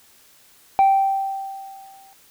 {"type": "tone with exponential decay", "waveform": "sine", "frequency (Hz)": 780, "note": "G5", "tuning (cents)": -9, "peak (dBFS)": -8, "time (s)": [0.79, 2.13], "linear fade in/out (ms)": 0, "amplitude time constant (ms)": 290, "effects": ["tanh soft clip ceiling -10 dBFS", "white hiss -53 dBFS RMS until 2.3 s"]}